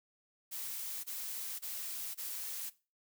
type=noise bursts; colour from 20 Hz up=blue; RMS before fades=-41 dBFS; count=4; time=0.51-2.702 s; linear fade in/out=20 ms; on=530 ms; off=24 ms; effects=noise-tail reverb RT60 0.3 s tail -18 dB re dry